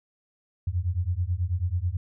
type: beating tone pair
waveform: sine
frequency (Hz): 84.6 / 93.8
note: E2 / F#2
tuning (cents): +45 / +24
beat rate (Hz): 9.2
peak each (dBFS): -27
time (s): 0.67-1.97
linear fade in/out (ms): 5
effects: none